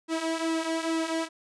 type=tone with flanger; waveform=sawtooth; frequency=325.5 Hz; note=E4; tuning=22 cents flat; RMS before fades=-29 dBFS; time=0.08-1.29 s; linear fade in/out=50 ms; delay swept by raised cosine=1.7 to 3.9 ms; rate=2.3 Hz; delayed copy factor=-0.65; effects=resampled to 22050 Hz